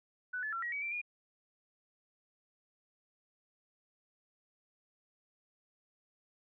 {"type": "tone with pitch steps", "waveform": "sine", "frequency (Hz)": [1491, 1727, 1357, 1905, 2271, 2348, 2434], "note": ["F#6", "A6", "E6", "A#6", "C#7", "D7", "D#7"], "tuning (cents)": [13, -33, 50, 37, 41, -1, -39], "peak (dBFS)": -35, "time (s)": [0.33, 1.016], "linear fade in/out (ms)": 10, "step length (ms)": 98, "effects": []}